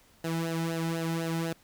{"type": "tone with flanger", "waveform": "sawtooth", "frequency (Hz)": 164.81, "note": "E3", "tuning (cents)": 0, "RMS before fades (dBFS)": -31, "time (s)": [0.24, 1.53], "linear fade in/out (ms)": 5, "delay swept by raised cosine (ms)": [0.86, 1.82], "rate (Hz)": 4, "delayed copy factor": -0.75, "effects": ["pink hiss -61 dBFS RMS until 1.63 s"]}